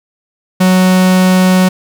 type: tone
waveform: 45% pulse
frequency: 185 Hz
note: F#3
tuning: in tune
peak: -6 dBFS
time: 0.6-1.69 s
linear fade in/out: 10 ms
effects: none